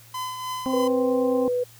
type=tone with tremolo; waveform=45% pulse; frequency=1016 Hz; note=B5; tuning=49 cents sharp; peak=-27 dBFS; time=0.14-0.88 s; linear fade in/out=5 ms; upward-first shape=triangle; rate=3.3 Hz; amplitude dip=50%
type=harmonic tone; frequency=261.6 Hz; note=C4; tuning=in tune; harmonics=1 / 2 / 3 / 4; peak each=-24 / -30 / -34 / -36 dBFS; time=0.66-1.48 s; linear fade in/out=0 ms
type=tone; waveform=sine; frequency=493.9 Hz; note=B4; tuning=in tune; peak=-21 dBFS; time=0.73-1.64 s; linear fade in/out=10 ms
effects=added 115 Hz sine -51 dBFS peak until 1.79 s + white hiss -51 dBFS RMS until 1.79 s